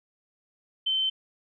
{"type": "tone", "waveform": "sine", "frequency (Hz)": 3085, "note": "G7", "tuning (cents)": -28, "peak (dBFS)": -23, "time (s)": [0.86, 1.1], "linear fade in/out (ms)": 10, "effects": []}